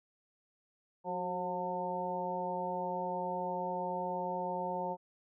harmonic tone with a mistuned harmonic, 179.7 Hz, F3, 50 cents sharp, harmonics 1 / 2 / 3 / 4 / 5, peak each -43 / -43 / -39 / -41 / -37 dBFS, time 1.04-4.97 s, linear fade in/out 50 ms, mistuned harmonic 2, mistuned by +50 cents, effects none

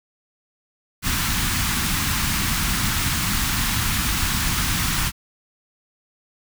pink band-stop noise, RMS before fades -22 dBFS, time 1.02-5.12 s, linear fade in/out 50 ms, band 260 to 1000 Hz, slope 24 dB/octave, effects none

